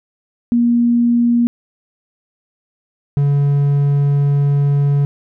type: tone pair in turn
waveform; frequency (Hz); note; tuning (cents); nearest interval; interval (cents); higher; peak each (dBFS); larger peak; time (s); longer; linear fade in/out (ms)
sine / triangle; 237.6 / 142.3; A#3 / C#3; +33 / +46; major sixth; 887; first; -10 / -9; second; 0.52-1.47 / 3.17-5.05; second; 0
effects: none